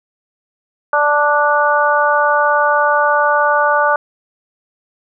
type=harmonic tone; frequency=293.7 Hz; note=D4; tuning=in tune; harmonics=2 / 3 / 4 / 5; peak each=-16 / -16 / -16 / -16 dBFS; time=0.93-3.96 s; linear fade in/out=2 ms; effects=none